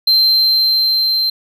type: tone with level ramp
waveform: triangle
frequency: 4127 Hz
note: C8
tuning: 25 cents flat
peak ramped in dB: -7 to -12 dBFS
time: 0.07-1.3 s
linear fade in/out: 5 ms
effects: none